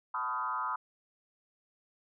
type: tone with frequency modulation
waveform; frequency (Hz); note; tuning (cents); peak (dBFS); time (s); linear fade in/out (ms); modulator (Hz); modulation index
sine; 1130; C#6; +33; -31; 0.14-0.76; 5; 124; 1.9
effects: none